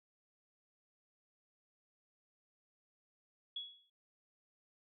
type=tone with exponential decay; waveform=sine; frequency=3361 Hz; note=G#7; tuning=20 cents sharp; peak=-37 dBFS; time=3.56-3.9 s; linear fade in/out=5 ms; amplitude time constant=72 ms; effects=none